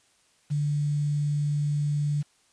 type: tone with quantisation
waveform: sine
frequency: 146.83 Hz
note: D3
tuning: in tune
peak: -23 dBFS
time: 0.5-2.23 s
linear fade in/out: 20 ms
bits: 8
effects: white hiss -64 dBFS RMS until 2.52 s + resampled to 22050 Hz